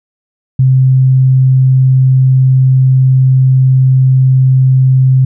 sine tone, 130.81 Hz, C3, in tune, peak -4 dBFS, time 0.59-5.25 s, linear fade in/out 5 ms, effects none

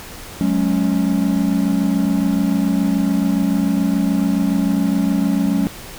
triangle chord, F# suspended second, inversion none, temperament equal with one note detuned, 185 / 212 / 277.2 Hz, F#3 / G#3 / C#4, 0 / +36 / 0 cents, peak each -17 dBFS, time 0.41-5.67 s, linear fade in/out 0 ms, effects pink hiss -35 dBFS RMS until 5.98 s

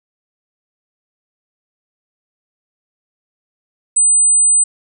sine tone, 8100 Hz, B8, 43 cents sharp, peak -8 dBFS, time 3.96-4.64 s, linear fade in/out 10 ms, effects none

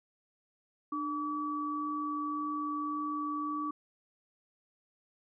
sine tone pair together, 299.7 / 1146 Hz, D4 / D6, +35 / -43 cents, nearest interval octave + major seventh, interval 2322 cents, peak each -36 / -34 dBFS, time 0.92-3.71 s, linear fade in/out 5 ms, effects none

